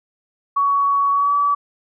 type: tone with pitch glide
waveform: sine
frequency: 1123 to 1147.3 Hz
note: C#6 to D6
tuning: +22 to -41 cents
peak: -14 dBFS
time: 0.56-1.55 s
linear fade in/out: 10 ms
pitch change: +37 cents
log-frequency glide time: 1.13-1.34 s
effects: none